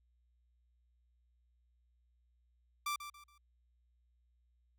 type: tone with echo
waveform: sawtooth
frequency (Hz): 1174.7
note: D6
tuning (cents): 0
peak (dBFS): -31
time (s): 2.86-2.96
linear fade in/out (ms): 5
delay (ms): 140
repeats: 3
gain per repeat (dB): -10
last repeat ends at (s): 3.38
effects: added 60 Hz sine -70 dBFS peak until 4.78 s